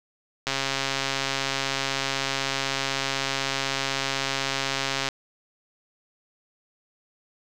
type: click train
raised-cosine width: 0.2 ms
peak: -8 dBFS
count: 629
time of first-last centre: 0.47-5.088 s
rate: 136 Hz
effects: none